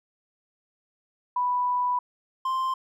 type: tone pair in turn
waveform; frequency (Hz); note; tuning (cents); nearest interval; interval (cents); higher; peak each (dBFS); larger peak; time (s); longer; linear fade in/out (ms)
sine / triangle; 987.8 / 1046.5; B5 / C6; 0 / 0; minor second; 100; second; -22; neither; 1.36-1.99 / 2.45-2.74; first; 5
effects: none